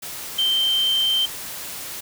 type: tone in noise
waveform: sine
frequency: 3125 Hz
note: G7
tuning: 6 cents flat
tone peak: -17 dBFS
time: 0.38-1.26 s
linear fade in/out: 10 ms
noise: white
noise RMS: -33 dBFS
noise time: 0.02-2.01 s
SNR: +13 dB
effects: none